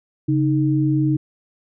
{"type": "tone pair together", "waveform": "sine", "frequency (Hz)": [138, 309.8], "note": ["C#3", "D#4"], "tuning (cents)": [-7, -7], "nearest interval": "octave + major second", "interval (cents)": 1400, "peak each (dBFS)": -18, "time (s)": [0.28, 1.17], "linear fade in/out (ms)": 10, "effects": []}